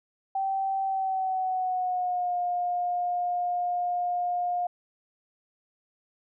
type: tone with pitch glide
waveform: sine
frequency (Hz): 775 to 710.7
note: G5 to F5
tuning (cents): -20 to +30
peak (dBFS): -25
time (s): 0.35-4.67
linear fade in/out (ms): 5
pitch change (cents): -150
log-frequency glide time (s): 0.84-2.37
effects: none